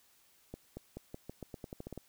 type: accelerating click train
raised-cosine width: 2 ms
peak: -29 dBFS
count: 13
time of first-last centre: 0.54-1.977 s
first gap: 230 ms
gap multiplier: 0.87
effects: white hiss -67 dBFS RMS until 2.08 s